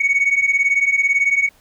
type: beating tone pair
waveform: sine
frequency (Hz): 2217 / 2235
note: C#7 / C#7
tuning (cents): 0 / +14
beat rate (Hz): 18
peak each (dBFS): -16 / -14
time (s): 0-1.49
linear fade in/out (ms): 10
effects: tanh soft clip ceiling -10 dBFS + pink hiss -54 dBFS RMS until 1.6 s